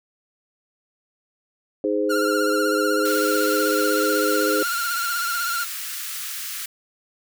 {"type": "chord", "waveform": "sine", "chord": "Ab major", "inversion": "second", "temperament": "equal with one note detuned", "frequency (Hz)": [311.1, 415.3, 517.5], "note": ["Eb4", "Ab4", "C5"], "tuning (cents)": [0, 0, -19], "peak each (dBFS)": [-24, -23, -24], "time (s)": [1.84, 4.63], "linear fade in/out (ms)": 2}
{"type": "tone with vibrato", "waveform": "45% pulse", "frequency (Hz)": 1396.9, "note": "F6", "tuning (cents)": 0, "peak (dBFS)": -23, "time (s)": [2.09, 5.65], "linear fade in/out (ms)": 20, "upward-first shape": "triangle", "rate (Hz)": 16, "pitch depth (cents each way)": 67}
{"type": "high-pass noise", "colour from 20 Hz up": "white", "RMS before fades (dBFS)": -31, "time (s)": [3.05, 6.66], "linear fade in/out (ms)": 5, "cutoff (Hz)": 1200, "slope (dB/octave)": 48}
{"effects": []}